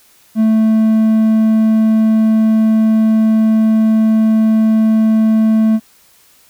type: tone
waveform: triangle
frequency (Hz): 220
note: A3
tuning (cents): 0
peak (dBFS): -6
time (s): 0.35-5.8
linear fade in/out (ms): 50
effects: white hiss -49 dBFS RMS until 6.49 s